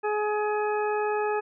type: harmonic tone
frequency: 421.1 Hz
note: G#4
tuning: 24 cents sharp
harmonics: 1 / 2 / 3 / 4 / 6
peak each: -26 / -29 / -35 / -36 / -40 dBFS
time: 0.03-1.41 s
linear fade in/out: 20 ms
effects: none